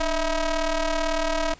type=ring-modulated tone; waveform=sawtooth; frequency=318 Hz; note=D#4; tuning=38 cents sharp; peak=-15 dBFS; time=0-1.54 s; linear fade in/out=5 ms; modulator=337 Hz; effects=pink hiss -50 dBFS RMS until 1.59 s + resampled to 16000 Hz